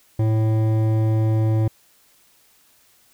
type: tone with hard clipping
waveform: sine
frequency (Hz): 110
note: A2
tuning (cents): 0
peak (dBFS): -18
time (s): 0.19-1.68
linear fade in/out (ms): 5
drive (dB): 12
effects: white hiss -57 dBFS RMS until 3.13 s